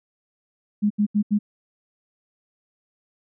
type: tone bursts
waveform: sine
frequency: 207.7 Hz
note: G#3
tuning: in tune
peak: -16 dBFS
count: 4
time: 0.82-1.39 s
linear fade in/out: 20 ms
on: 84 ms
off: 78 ms
effects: none